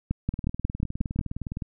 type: two click trains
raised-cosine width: 5 ms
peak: -12 / -19 dBFS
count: 7 / 26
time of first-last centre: 0.11-1.191 / 0.34-1.622 s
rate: 5.55 / 19.5 Hz
effects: none